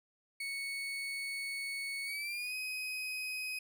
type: tone with pitch glide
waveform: 35% pulse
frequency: 2217 to 2517 Hz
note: C#7 to D#7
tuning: 0 to +19 cents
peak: -35 dBFS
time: 0.4-3.59 s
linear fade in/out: 5 ms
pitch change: +219 cents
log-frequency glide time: 2.05-2.54 s
effects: none